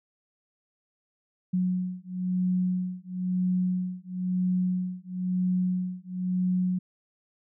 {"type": "beating tone pair", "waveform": "sine", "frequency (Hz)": [182.1, 183.1], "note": ["F#3", "F#3"], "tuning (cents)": [-27, -18], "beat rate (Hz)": 1, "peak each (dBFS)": -28, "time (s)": [1.53, 6.79], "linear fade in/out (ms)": 10, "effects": []}